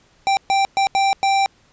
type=tone bursts at uneven times; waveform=square; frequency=784 Hz; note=G5; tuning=in tune; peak=-15 dBFS; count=5; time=0.27-0.37 / 0.5-0.65 / 0.77-0.87 / 0.95-1.13 / 1.23-1.46 s; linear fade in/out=0 ms; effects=pink hiss -56 dBFS RMS until 1.72 s + resampled to 16000 Hz